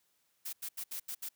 blue noise bursts at uneven times, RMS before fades -40 dBFS, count 6, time 0.45-0.53 / 0.62-0.69 / 0.77-0.84 / 0.91-1 / 1.08-1.15 / 1.22-1.29 s, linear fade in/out 10 ms, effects white hiss -75 dBFS RMS until 1.35 s + high-pass 60 Hz 12 dB/octave

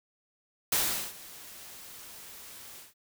white noise with ADSR envelope, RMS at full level -26 dBFS, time 0.72-2.94 s, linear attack 4 ms, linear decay 400 ms, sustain -21 dB, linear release 160 ms, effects none

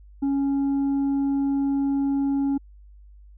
triangle tone with tanh clipping, 277.2 Hz, C#4, in tune, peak -21 dBFS, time 0.22-2.58 s, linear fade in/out 10 ms, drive 8 dB, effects added 50 Hz sine -45 dBFS peak until 3.37 s

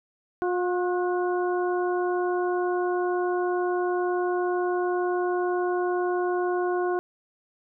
harmonic tone with a mistuned harmonic, 357.9 Hz, F4, 42 cents sharp, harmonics 1 / 2 / 3 / 4, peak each -24 / -30 / -34 / -36 dBFS, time 0.42-6.99 s, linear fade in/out 0 ms, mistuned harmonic 4, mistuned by +38 cents, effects none

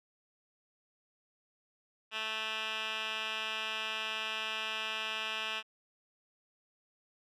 10% pulse tone with band-pass filter, 219 Hz, A3, 8 cents flat, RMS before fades -37 dBFS, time 2.11-5.63 s, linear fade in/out 50 ms, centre 2500 Hz, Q 4.8, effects none

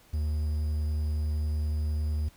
triangle tone with quantisation, 75.9 Hz, D#2, 42 cents flat, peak -24 dBFS, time 0.13-2.29 s, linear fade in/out 10 ms, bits 9, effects pink hiss -59 dBFS RMS until 2.36 s

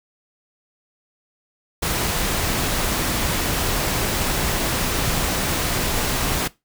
pink noise, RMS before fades -22 dBFS, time 1.82-6.48 s, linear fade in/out 10 ms, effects noise-tail reverb RT60 0.2 s tail -19 dB re dry

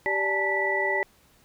sine tone cluster, 389.5 / 585 / 858 / 897 / 1965 Hz, G4 / D5 / A5 / A5 / B6, -11 / -7 / -44 / +33 / -9 cents, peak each -30 / -31 / -32 / -34 / -25 dBFS, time 0.06-1.03 s, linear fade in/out 0 ms, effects pink hiss -60 dBFS RMS until 1.44 s

